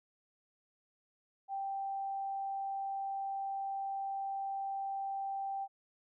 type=tone; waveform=sine; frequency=784 Hz; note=G5; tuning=in tune; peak=-35 dBFS; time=1.48-5.68 s; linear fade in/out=50 ms; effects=none